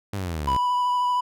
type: exponential sweep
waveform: sawtooth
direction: down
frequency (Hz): 103.83 to 62.9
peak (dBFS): -23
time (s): 0.13-0.57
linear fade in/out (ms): 5
type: tone with vibrato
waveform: triangle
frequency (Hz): 987.8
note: B5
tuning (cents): 0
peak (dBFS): -18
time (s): 0.47-1.21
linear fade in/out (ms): 10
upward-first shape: sine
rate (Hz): 13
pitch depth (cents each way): 13
effects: none